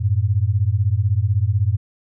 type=beating tone pair; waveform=sine; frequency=93.6 / 109.6 Hz; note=F#2 / A2; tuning=+20 / -6 cents; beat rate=16 Hz; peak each=-18 dBFS; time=0-1.77 s; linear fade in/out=20 ms; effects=none